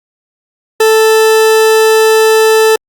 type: tone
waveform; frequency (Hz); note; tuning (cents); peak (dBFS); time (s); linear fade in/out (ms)
40% pulse; 440; A4; 0; -4; 0.8-2.76; 5
effects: Opus 48 kbps